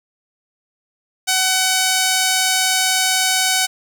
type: tone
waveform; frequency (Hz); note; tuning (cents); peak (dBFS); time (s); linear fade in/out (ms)
5% pulse; 752; F#5; +28; -3; 1.27-3.67; 20
effects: none